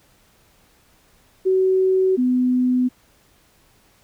sine tone pair in turn, 376.6 / 251.4 Hz, F#4 / B3, +31 / +31 cents, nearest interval perfect fifth, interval 700 cents, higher first, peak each -14 / -15 dBFS, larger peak first, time 1.45-2.17 / 2.17-2.89 s, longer neither, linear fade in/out 20 ms, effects pink hiss -57 dBFS RMS until 4.03 s

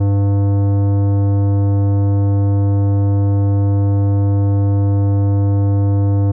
sine tone with tanh clipping, 99.9 Hz, G2, 33 cents sharp, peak -13 dBFS, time 0-6.32 s, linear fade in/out 10 ms, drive 14 dB, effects none

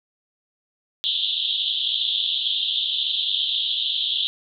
pink band-pass noise, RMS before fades -24 dBFS, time 1.04-4.27 s, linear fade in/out 0 ms, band 3100 to 3800 Hz, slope 96 dB/octave, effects none

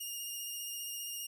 10% pulse tone with vibrato, 2833 Hz, F7, 24 cents sharp, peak -31 dBFS, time 0-1.27 s, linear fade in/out 10 ms, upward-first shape sine, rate 15 Hz, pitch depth 20 cents each way, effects none

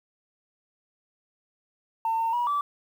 sine tone with pitch steps, 902 / 909 / 964 / 1157 Hz, A5 / A#5 / B5 / D6, +43 / -44 / -42 / -26 cents, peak -22 dBFS, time 2.05-2.61 s, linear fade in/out 2 ms, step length 140 ms, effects tanh soft clip ceiling -19 dBFS + 9-bit

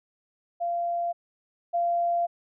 sine tone pair in turn, 690 / 690 Hz, F5 / F5, -21 / -21 cents, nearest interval unison, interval 0 cents, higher neither, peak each -25 / -22 dBFS, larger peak second, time 0.6-1.13 / 1.73-2.27 s, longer second, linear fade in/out 20 ms, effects none

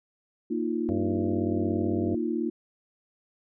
sine chord, Bb suspended fourth, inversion none, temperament equal, 233.1 / 311.1 / 349.2 Hz, Bb3 / Eb4 / F4, 0 / 0 / 0 cents, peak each -30 dBFS, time 0.5-2.5 s, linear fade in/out 10 ms
harmonic tone, 96.5 Hz, G2, 27 cents flat, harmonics 1 / 2 / 3 / 4 / 5 / 6 / 7, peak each -32 / -35 / -37 / -38 / -39 / -40 / -40 dBFS, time 0.89-2.15 s, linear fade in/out 0 ms
effects none

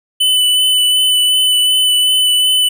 square tone with vibrato, 3000 Hz, F#7, 23 cents sharp, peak -10 dBFS, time 0.2-2.69 s, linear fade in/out 10 ms, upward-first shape sine, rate 2.7 Hz, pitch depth 13 cents each way, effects none

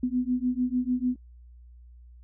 sine beating tone pair, 247 / 253.7 Hz, B3 / B3, 0 / +47 cents, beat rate 6.7 Hz, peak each -27 / -27 dBFS, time 0.03-1.16 s, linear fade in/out 5 ms, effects noise-tail reverb RT60 0.1 s tail -25 dB re dry + added 60 Hz sine -47 dBFS peak until 2.23 s

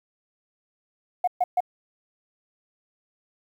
sine tone bursts, 721 Hz, F#5, 45 cents flat, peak -17 dBFS, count 3, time 1.24-1.605 s, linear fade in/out 5 ms, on 35 ms, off 130 ms, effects tanh soft clip ceiling -14 dBFS + 9-bit

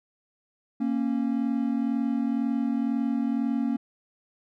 triangle tone pair together, 233.1 / 275.1 Hz, A#3 / C#4, 0 / -13 cents, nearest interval minor third, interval 287 cents, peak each -24 / -25 dBFS, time 0.8-3.77 s, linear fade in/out 10 ms, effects none

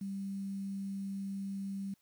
sine tone with quantisation, 196.1 Hz, G3, 1 cent sharp, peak -36 dBFS, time 0.01-1.94 s, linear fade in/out 5 ms, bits 10, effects white hiss -74 dBFS RMS until 2.01 s

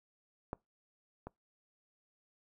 clicks, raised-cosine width 1 ms, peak -23 / -29 dBFS, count 2, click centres 0.531 / 1.27 s, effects noise-tail reverb RT60 0.2 s tail -25 dB re dry

